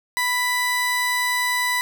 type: tone pair together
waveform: 30% pulse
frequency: 990 / 1980 Hz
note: B5 / B6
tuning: +4 / +4 cents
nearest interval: octave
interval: 1200 cents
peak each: -21 dBFS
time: 0.17-1.81 s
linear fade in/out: 0 ms
effects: none